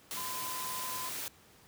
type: tone in noise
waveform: sine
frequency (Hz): 1019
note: C6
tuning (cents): -46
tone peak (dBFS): -40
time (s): 0.17-1.09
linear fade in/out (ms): 0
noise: white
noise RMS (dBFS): -39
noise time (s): 0.11-1.28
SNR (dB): -4
effects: pink hiss -60 dBFS RMS until 1.67 s + high-pass 80 Hz 12 dB/octave